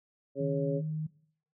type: harmonic tone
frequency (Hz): 138.59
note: C#3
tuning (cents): 0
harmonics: 1 / 2 / 3 / 4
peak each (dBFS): -42 / -35 / -34 / -33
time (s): 0.35-0.82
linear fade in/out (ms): 50
type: tone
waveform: sine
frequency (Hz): 155.56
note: D#3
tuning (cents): 0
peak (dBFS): -31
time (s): 0.4-1.07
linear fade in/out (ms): 10
effects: noise-tail reverb RT60 0.6 s tail -20 dB re dry